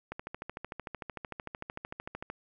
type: click train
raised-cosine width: 0.5 ms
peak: -23 dBFS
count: 30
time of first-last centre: 0.12-2.3 s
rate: 13.3 Hz
effects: none